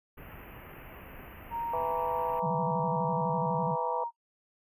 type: band-stop noise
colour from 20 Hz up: pink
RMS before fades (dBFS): -47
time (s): 0.17-2.4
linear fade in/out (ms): 10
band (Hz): 2900 to 12000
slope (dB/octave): 96
type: tone with pitch glide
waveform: sine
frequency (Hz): 931 to 936.9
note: A#5 to A#5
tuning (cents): -2 to +8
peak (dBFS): -31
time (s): 1.5-4.11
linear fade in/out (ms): 50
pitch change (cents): +10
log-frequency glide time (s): 2.55-3.97
type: harmonic tone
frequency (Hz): 164.81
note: E3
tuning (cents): 0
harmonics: 3 / 4 / 5 / 6 / 7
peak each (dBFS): -34 / -36 / -38 / -40 / -41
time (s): 1.73-4.04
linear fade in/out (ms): 5
type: tone with vibrato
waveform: sine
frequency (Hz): 164.81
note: E3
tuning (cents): 0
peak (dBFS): -31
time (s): 2.42-3.76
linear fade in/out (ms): 20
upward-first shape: square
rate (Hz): 12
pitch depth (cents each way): 170
effects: noise-tail reverb RT60 0.1 s tail -21 dB re dry + resampled to 32000 Hz